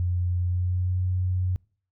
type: tone with pitch glide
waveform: sine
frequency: 89 to 91.55 Hz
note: F2 to F#2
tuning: +33 to -18 cents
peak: -22 dBFS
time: 0-1.56 s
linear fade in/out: 0 ms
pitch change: +49 cents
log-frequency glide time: 0.44-1.01 s
effects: noise-tail reverb RT60 0.5 s tail -26 dB re dry